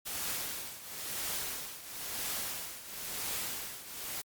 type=noise with tremolo; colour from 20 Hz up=white; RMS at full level=-35 dBFS; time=0.05-4.22 s; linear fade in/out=20 ms; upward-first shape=triangle; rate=0.99 Hz; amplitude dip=80%; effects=Opus 48 kbps